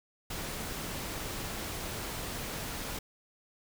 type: noise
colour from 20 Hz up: pink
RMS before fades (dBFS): -38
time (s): 0.3-2.99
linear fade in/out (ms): 5
effects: none